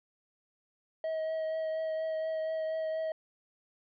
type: tone with vibrato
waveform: triangle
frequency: 637 Hz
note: D#5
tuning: 41 cents sharp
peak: -29 dBFS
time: 1.04-3.12 s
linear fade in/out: 2 ms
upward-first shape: triangle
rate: 4.2 Hz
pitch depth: 16 cents each way
effects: resampled to 11025 Hz